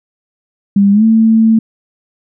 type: tone with pitch glide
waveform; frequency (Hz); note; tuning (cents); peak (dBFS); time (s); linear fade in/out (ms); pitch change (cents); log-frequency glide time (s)
sine; 199.9 to 223.1; G3 to A3; +34 to +24; -5; 0.76-1.59; 5; +190; 0.92-1.04
effects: none

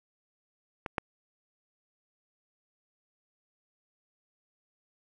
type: clicks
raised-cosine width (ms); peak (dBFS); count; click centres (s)
0.5; -19 / -13; 2; 0.862 / 0.982
effects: none

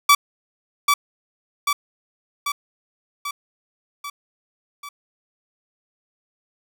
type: tone with echo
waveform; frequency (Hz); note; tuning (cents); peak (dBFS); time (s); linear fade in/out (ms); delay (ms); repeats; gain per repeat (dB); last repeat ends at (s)
sawtooth; 1151; D6; -35; -6; 0.09-0.15; 5; 790; 6; -4; 4.89
effects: none

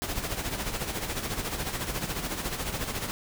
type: noise with tremolo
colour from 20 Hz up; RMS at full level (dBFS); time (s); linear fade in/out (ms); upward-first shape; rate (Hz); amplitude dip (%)
pink; -30; 0.02-3.11; 0; sine; 14; 60
effects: none

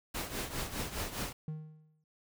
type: noise with tremolo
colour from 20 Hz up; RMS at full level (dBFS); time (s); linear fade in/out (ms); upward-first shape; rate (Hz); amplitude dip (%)
pink; -35; 0.14-1.33; 10; triangle; 4.9; 75
type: tone with exponential decay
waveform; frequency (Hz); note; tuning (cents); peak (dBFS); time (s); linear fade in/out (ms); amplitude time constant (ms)
triangle; 155.2; D#3; -4; -32; 1.48-2.04; 2; 120
effects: none

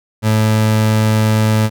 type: tone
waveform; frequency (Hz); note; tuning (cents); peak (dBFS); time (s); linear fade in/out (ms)
30% pulse; 108.8; A2; -19; -8; 0.22-1.7; 50
effects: none

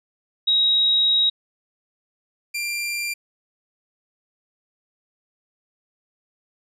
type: tone pair in turn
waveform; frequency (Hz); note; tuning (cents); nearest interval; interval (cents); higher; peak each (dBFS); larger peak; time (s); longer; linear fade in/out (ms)
sine / sawtooth; 3809 / 2377; A#7 / D7; +37 / +20; minor sixth; 817; first; -15 / -21; first; 0.47-1.3 / 2.54-3.14; first; 10
effects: resampled to 32000 Hz

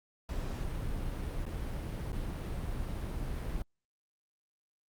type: noise with dropouts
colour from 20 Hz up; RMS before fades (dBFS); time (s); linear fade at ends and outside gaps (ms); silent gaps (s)
brown; -36; 0.29-3.62; 1; 1.454-1.464 / 2.119-2.129
effects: Opus 48 kbps

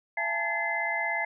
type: tone cluster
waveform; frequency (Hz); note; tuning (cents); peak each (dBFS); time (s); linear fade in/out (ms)
sine; 674 / 832 / 889 / 1715 / 2060; E5 / G#5 / A5 / A6 / C7; +38 / +3 / +18 / -45 / -28; -35 / -37 / -35 / -34 / -29; 0.17-1.25; 5
effects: none

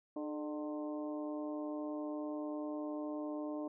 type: harmonic tone with a mistuned harmonic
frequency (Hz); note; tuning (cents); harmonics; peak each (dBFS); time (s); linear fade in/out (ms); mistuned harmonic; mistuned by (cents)
150.4; D3; +42; 2 / 3 / 4 / 5 / 6 / 7; -39 / -50 / -44 / -54 / -54 / -53; 0.16-3.68; 5; 3; -75
effects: none

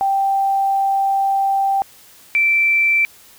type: tone pair in turn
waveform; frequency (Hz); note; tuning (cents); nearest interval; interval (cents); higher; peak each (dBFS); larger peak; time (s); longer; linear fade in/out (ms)
sine; 784 / 2337; G5 / D7; 0 / -9; octave + perfect fifth; 1891; second; -14 / -12; second; 0.01-1.82 / 2.35-3.05; first; 0
effects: white hiss -46 dBFS RMS until 3.38 s

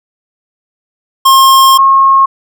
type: tone pair in turn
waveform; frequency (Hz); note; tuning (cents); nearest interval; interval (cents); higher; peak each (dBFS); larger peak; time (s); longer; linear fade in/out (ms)
square / sine; 1070 / 1082.4; C6 / C#6; +38 / -42; unison; 20; second; -3; neither; 1.25-1.78 / 1.78-2.26; first; 10
effects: none

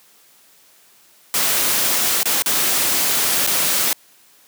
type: noise with dropouts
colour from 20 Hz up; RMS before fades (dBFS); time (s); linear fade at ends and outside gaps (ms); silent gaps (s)
white; -18; 1.34-3.93; 1; 2.231-2.256 / 2.422-2.46 / 3.466-3.473
effects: white hiss -52 dBFS RMS until 4.47 s + high-pass 150 Hz 12 dB/octave

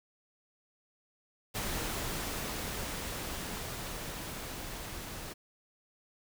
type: noise with level ramp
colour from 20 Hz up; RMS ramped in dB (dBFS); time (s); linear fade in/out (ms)
pink; -35 to -43; 1.54-5.34; 20
effects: none

